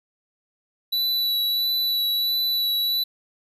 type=tone with vibrato; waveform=square; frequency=3951 Hz; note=B7; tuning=in tune; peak=-21 dBFS; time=0.92-3.04 s; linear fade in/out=10 ms; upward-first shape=sine; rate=1.5 Hz; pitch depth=14 cents each way; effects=none